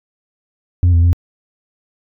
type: tone with pitch steps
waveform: sine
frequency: 88.3 / 84.4 / 86.7 Hz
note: F2 / E2 / F2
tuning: +20 / +41 / -12 cents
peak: -5 dBFS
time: 0.83-1.13 s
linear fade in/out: 0 ms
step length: 100 ms
effects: tanh soft clip ceiling -7 dBFS